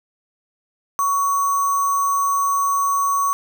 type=tone with sample-and-hold; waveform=sine; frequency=1120 Hz; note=C#6; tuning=18 cents sharp; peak=-16 dBFS; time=0.99-3.33 s; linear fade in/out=0 ms; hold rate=7350 Hz; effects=none